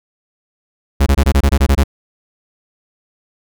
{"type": "tone bursts", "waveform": "45% pulse", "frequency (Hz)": 69.3, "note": "C#2", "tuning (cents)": 0, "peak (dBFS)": -8, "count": 10, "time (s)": [1, 1.838], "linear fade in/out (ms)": 10, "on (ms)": 64, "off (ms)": 22, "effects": []}